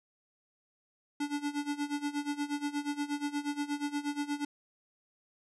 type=tone with tremolo; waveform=square; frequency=290 Hz; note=D4; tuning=22 cents flat; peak=-30 dBFS; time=1.2-4.45 s; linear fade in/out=5 ms; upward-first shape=sine; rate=8.4 Hz; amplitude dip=85%; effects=resampled to 24000 Hz